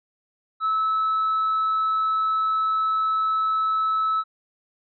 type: tone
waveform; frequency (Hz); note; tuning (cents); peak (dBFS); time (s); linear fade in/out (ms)
triangle; 1302; E6; -22; -17; 0.6-4.24; 50
effects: tanh soft clip ceiling -15 dBFS + resampled to 11025 Hz